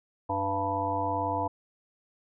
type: harmonic tone with a mistuned harmonic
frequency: 98 Hz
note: G2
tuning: in tune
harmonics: 1 / 3 / 5 / 7 / 9 / 10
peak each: -36 / -36 / -36 / -33 / -32 / -32 dBFS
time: 0.29-1.48 s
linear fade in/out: 10 ms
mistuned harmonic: 5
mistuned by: +20 cents
effects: none